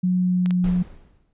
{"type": "tone with pitch glide", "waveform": "sine", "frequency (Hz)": [181.9, 179.91], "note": ["F#3", "F#3"], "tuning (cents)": [-29, -48], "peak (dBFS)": -17, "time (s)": [0.03, 0.83], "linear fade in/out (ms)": 10, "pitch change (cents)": -19, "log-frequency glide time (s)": [0.19, 0.56]}
{"type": "clicks", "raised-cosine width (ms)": 0.2, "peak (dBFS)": -17, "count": 2, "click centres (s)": [0.46, 0.508]}
{"type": "noise with exponential decay", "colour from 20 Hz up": "brown", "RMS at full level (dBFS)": -27, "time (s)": [0.64, 1.33], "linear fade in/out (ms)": 2, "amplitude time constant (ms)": 150}
{"effects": ["resampled to 8000 Hz"]}